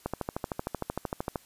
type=click train; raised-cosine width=1 ms; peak=-16 dBFS; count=18; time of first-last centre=0.06-1.358 s; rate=13.1 Hz; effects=white hiss -58 dBFS RMS until 1.45 s + resampled to 32000 Hz